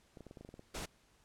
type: clicks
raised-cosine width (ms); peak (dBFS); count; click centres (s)
2; -37; 10; 0.172 / 0.207 / 0.267 / 0.311 / 0.372 / 0.41 / 0.449 / 0.49 / 0.541 / 0.594
type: noise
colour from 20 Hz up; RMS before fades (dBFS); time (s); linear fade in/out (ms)
pink; -42; 0.74-0.86; 10
effects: pink hiss -69 dBFS RMS until 1.24 s + low-pass 10000 Hz 12 dB/octave

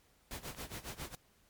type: noise with tremolo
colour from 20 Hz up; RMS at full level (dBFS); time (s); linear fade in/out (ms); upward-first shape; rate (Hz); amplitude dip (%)
pink; -42; 0.31-1.15; 0; sine; 7.3; 85
type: clicks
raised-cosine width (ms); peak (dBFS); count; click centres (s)
0.3; -35; 3; 0.548 / 0.718 / 1.053
effects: pink hiss -69 dBFS RMS until 1.49 s + MP3 96 kbps

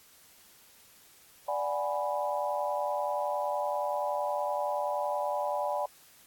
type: chord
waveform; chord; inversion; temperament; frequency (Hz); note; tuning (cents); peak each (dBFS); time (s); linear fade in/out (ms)
sine; G# half-diminished seventh; second; equal; 587.3 / 740 / 830.6 / 987.8; D5 / F#5 / G#5 / B5; 0 / 0 / 0 / 0; -32 / -36 / -34 / -35; 1.48-5.86; 5
effects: white hiss -58 dBFS RMS until 6.26 s + AAC 64 kbps

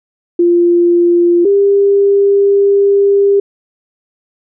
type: tone pair in turn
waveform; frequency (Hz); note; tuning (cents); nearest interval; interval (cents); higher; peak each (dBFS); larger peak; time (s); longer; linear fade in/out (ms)
sine; 346.8 / 399.7; F4 / G4; -12 / +34; major second; 246; second; -6; neither; 0.39-1.45 / 1.45-3.4; second; 5
effects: none

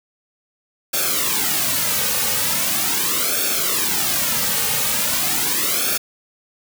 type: noise with flanger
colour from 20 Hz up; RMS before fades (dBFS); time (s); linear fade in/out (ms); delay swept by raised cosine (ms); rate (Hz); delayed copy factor
white; -20; 0.93-5.98; 10; 1 to 3; 0.4; -0.85
effects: none

